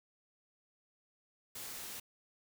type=noise; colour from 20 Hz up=white; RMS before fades=-45 dBFS; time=1.55-2 s; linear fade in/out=5 ms; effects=none